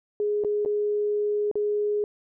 sine tone with dropouts, 416.2 Hz, G#4, 4 cents sharp, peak -22 dBFS, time 0.2-2.04 s, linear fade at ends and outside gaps 1 ms, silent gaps 0.438-0.447 / 0.65-0.659 / 1.514-1.555 s, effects none

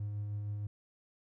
triangle tone with tremolo, 103.5 Hz, G#2, 5 cents flat, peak -31 dBFS, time 0-0.67 s, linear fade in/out 5 ms, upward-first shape sine, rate 6.4 Hz, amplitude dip 30%, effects tanh soft clip ceiling -30 dBFS

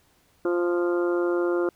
harmonic tone, 174.61 Hz, F3, in tune, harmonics 2 / 3 / 4 / 5 / 6 / 7 / 8, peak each -22 / -29 / -39 / -42 / -39 / -38 / -36 dBFS, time 0.45-1.69 s, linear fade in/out 2 ms, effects pink hiss -63 dBFS RMS until 1.75 s

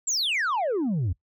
sine exponential sweep, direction down, 7760 to 80 Hz, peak -20 dBFS, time 0.07-1.13 s, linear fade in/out 10 ms, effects noise-tail reverb RT60 0.1 s tail -21 dB re dry + tanh soft clip ceiling -22 dBFS

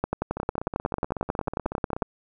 two click trains, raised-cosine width 1 ms, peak -17 / -10 dBFS, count 28 / 23, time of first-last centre 0.37-2.026 / 0.04-2.022 s, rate 16.3 / 11.1 Hz, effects none

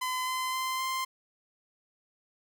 sawtooth tone with pitch steps, 1019 / 1027.9 / 1036.8 / 1045.8 Hz, C6 / C6 / C6 / C6, -46 / -31 / -16 / -1 cents, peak -26 dBFS, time 0.01-1.05 s, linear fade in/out 10 ms, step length 260 ms, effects none

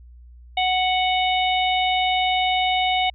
harmonic tone, 740 Hz, F#5, in tune, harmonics 1 / 3 / 4 / 5, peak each -20 / -25 / -26 / -27 dBFS, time 0.57-3.1 s, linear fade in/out 5 ms, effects added 60 Hz sine -42 dBFS peak until 3.14 s

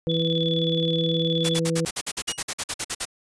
harmonic tone, 164.81 Hz, E3, in tune, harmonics 1 / 2 / 3, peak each -24 / -29 / -26 dBFS, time 0.07-1.85 s, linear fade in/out 0 ms
sine tone with tremolo, 3439 Hz, A7, 40 cents flat, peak -24 dBFS, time 0.09-1.59 s, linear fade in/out 10 ms, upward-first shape square, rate 19 Hz, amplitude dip 60%
white noise bursts, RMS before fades -26 dBFS, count 16, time 1.44-3.054 s, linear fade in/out 10 ms, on 54 ms, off 50 ms
sawtooth tone with exponential decay, 2880 Hz, F#7, 47 cents flat, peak -20 dBFS, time 2.28-2.43 s, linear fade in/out 2 ms, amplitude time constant 32 ms
effects resampled to 22050 Hz

